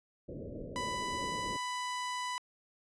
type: low-pass noise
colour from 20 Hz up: white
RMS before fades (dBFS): -43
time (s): 0.28-1.57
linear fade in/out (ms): 10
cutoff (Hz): 590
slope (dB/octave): 96
type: tone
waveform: sawtooth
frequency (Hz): 994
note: B5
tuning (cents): +11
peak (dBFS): -31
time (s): 0.76-2.38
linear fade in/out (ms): 0
effects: resampled to 22050 Hz